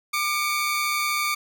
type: tone pair together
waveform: sawtooth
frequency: 1196 / 2256 Hz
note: D6 / C#7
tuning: +31 / +30 cents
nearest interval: major seventh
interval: 1099 cents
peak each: -21 / -23 dBFS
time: 0.13-1.35 s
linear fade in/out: 10 ms
effects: none